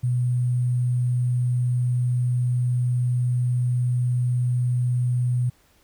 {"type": "tone with sample-and-hold", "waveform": "sine", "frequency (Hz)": 123.47, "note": "B2", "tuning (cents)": 0, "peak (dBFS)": -19, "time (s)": [0.03, 5.5], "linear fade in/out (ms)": 10, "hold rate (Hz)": 8820, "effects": ["pink hiss -60 dBFS RMS until 5.83 s"]}